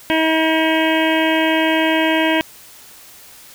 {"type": "harmonic tone", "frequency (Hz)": 319.5, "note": "D#4", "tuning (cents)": 46, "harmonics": [1, 2, 3, 5, 6, 7, 8, 9, 10], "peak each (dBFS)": [-17, -20, -22, -24, -25, -25, -26, -27, -27], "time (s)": [0.1, 2.41], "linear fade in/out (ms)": 0, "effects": ["white hiss -42 dBFS RMS until 3.54 s"]}